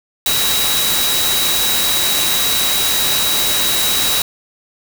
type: tone in noise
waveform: sine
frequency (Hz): 3862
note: B7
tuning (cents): -39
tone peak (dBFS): -18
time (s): 0.26-4.22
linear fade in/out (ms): 2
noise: white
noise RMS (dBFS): -17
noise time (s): 0.26-4.22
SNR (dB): -4
effects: none